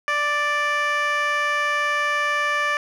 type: tone with band-pass filter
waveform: 15% pulse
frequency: 587.3 Hz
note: D5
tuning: in tune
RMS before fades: -22 dBFS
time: 0.08-2.77 s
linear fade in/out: 0 ms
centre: 1700 Hz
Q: 1.1
effects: none